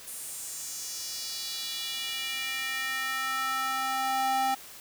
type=tone with high-pass filter sweep; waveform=square; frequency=263.9 Hz; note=C4; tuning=15 cents sharp; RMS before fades=-32 dBFS; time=0.07-4.55 s; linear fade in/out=10 ms; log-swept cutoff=9700 to 690 Hz; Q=2.5; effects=white hiss -47 dBFS RMS until 4.8 s